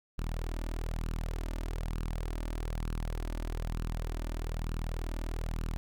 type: tone with flanger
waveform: sawtooth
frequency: 40.22 Hz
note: E1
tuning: 42 cents flat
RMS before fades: -35 dBFS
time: 0.18-5.77 s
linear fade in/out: 0 ms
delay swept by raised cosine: 0.7 to 3.4 ms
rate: 1.1 Hz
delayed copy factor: +0.5
effects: none